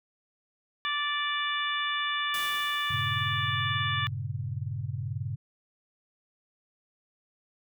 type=harmonic tone; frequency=585 Hz; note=D5; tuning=7 cents flat; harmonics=2 / 3 / 4 / 5 / 6; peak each=-32 / -32 / -37 / -36 / -34 dBFS; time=0.85-4.07 s; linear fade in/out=0 ms
type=noise with exponential decay; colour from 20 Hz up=white; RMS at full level=-38 dBFS; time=2.34-4.05 s; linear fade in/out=1 ms; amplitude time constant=370 ms
type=chord; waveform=sine; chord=G diminished; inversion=none; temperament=equal; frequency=98 / 116.54 / 138.59 Hz; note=G2 / Bb2 / Db3; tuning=0 / 0 / 0 cents; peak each=-35 dBFS; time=2.9-5.36 s; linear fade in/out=10 ms
effects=none